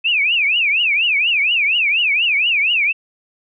sine tone with vibrato, 2541 Hz, D#7, 36 cents sharp, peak -13 dBFS, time 0.04-2.93 s, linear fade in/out 20 ms, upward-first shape triangle, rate 4.2 Hz, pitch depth 270 cents each way, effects none

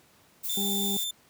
violet noise, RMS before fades -33 dBFS, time 0.43-1.05 s, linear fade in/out 20 ms
sawtooth tone, 3558 Hz, A7, 19 cents sharp, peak -27 dBFS, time 0.49-1.11 s, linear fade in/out 5 ms
harmonic tone, 200.1 Hz, G3, 36 cents sharp, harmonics 1 / 2 / 4, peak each -30 / -36 / -42 dBFS, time 0.57-0.97 s, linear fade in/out 2 ms
effects pink hiss -60 dBFS RMS until 1.29 s + high-pass 100 Hz 12 dB/octave

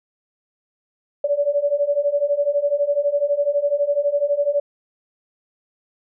sine beating tone pair, 568 / 580 Hz, C#5 / D5, +42 / -22 cents, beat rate 12 Hz, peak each -21 / -19 dBFS, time 1.24-4.6 s, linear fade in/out 5 ms, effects none

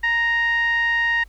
10% pulse tone with low-pass filter, 932.3 Hz, A#5, in tune, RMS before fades -20 dBFS, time 0.03-1.24 s, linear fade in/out 10 ms, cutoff 2000 Hz, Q 5.6, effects added 50 Hz sine -43 dBFS peak until 1.28 s + pink hiss -60 dBFS RMS until 1.28 s

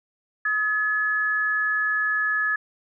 sine tone pair together, 1268 / 1707.4 Hz, D#6 / G#6, +32 / +47 cents, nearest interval perfect fourth, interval 515 cents, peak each -29 / -21 dBFS, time 0.45-2.56 s, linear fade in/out 5 ms, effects none

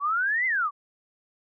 sine exponential two-way sweep, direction up then down, 1108.7 to 2093 to 1108.7 Hz, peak -22 dBFS, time 0-0.71 s, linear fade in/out 50 ms, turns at 0.46 s, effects none

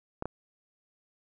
clicks, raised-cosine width 1 ms, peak -19 dBFS, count 2, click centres 0.224 / 0.256 s, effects none

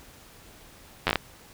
slowing click train, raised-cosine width 0.3 ms, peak -6 dBFS, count 6, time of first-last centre 1.07-1.157 s, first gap 10 ms, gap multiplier 1.28, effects pink hiss -51 dBFS RMS until 1.53 s

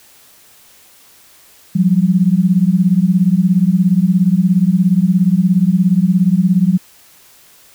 sine beating tone pair, 174.61 / 191.61 Hz, F3 / G3, 0 / -39 cents, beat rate 17 Hz, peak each -12 dBFS, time 1.75-6.78 s, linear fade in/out 10 ms, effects white hiss -46 dBFS RMS until 7.74 s

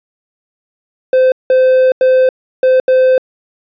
triangle tone bursts at uneven times, 516 Hz, C5, 24 cents flat, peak -4 dBFS, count 5, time 1.13-1.32 / 1.5-1.92 / 2.01-2.29 / 2.63-2.8 / 2.88-3.18 s, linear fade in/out 2 ms, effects resampled to 11025 Hz

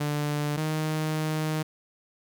sawtooth tone pair in turn, 147.7 / 155.61 Hz, D3 / D#3, +10 / +1 cents, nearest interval minor second, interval 91 cents, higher second, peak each -22 dBFS, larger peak neither, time 0-0.57 / 0.57-1.63 s, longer second, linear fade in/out 10 ms, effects none

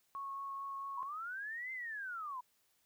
sine tone with vibrato, 1100 Hz, C#6, 14 cents flat, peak -40 dBFS, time 0.15-1.03 s, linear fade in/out 0 ms, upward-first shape triangle, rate 4.5 Hz, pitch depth 10 cents each way
sine linear two-way sweep, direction up then down, 964 to 2093 to 964 Hz, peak -40 dBFS, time 0.97-2.41 s, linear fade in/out 10 ms, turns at 1.72 s
effects white hiss -75 dBFS RMS until 2.85 s

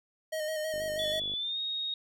square tone with vibrato, 622.3 Hz, D#5, in tune, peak -32 dBFS, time 0.32-1.2 s, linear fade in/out 10 ms, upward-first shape square, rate 6.2 Hz, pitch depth 27 cents each way
click train, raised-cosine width 2 ms, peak -34 dBFS, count 31, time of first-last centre 0.74-1.338 s, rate 50.2 Hz
sine tone with pitch glide, 3431 to 3742 Hz, A7 to A#7, -44 to +6 cents, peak -31 dBFS, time 0.99-1.94 s, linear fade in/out 2 ms, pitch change +150 cents, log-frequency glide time 1.32-1.59 s
effects none

